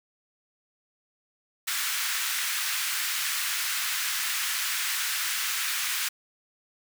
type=high-pass noise; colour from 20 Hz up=pink; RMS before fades=-29 dBFS; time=1.67-6.09 s; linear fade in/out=10 ms; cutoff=1400 Hz; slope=24 dB/octave; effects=none